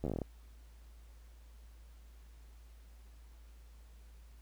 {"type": "slowing click train", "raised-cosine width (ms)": 2, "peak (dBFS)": -23, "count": 10, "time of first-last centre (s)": [0.04, 0.217], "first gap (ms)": 12, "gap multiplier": 1.12, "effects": ["added 56 Hz sine -53 dBFS peak until 4.41 s", "pink hiss -68 dBFS RMS until 4.41 s"]}